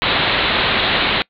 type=low-pass noise; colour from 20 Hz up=white; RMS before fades=-17 dBFS; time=0.02-1.22 s; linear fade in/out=0 ms; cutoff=4100 Hz; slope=96 dB/octave; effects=noise-tail reverb RT60 0.1 s tail -24 dB re dry